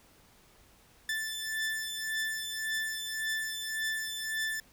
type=beating tone pair; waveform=sawtooth; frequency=1760 / 1761.8 Hz; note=A6 / A6; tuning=0 / +2 cents; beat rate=1.8 Hz; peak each=-31 / -33 dBFS; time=1.09-4.6 s; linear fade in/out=2 ms; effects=pink hiss -61 dBFS RMS until 4.72 s